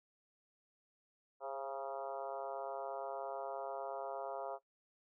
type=harmonic tone with a mistuned harmonic; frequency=136.9 Hz; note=C#3; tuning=21 cents flat; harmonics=3 / 4 / 5 / 6 / 7 / 8 / 9 / 10; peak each=-50 / -44 / -45 / -49 / -48 / -58 / -53 / -57 dBFS; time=1.4-4.59 s; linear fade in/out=50 ms; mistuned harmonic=4; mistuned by=-28 cents; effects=noise-tail reverb RT60 0.1 s tail -18 dB re dry